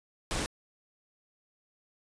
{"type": "noise", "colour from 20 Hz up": "pink", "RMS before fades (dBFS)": -32, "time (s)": [0.31, 0.46], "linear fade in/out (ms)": 0, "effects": ["resampled to 22050 Hz"]}